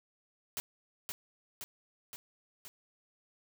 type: noise with echo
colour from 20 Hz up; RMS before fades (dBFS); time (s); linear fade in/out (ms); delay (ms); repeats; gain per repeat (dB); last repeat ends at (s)
white; -37; 0.57-0.6; 0; 520; 4; -3; 2.68
effects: none